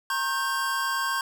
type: chord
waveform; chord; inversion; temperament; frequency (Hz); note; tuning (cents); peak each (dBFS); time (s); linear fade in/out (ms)
square; G diminished; first; equal with one note detuned; 932.3 / 1080.3 / 1568; Bb5 / Db6 / G6; 0 / -45 / 0; -35 / -29 / -29; 0.1-1.21; 2
effects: none